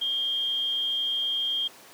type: tone with amplitude modulation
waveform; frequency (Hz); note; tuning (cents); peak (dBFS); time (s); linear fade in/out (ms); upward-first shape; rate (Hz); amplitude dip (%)
sine; 3214; G7; +43; -23; 0.01-1.68; 10; sine; 252; 35
effects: pink hiss -49 dBFS RMS until 1.93 s + high-pass 300 Hz 12 dB/octave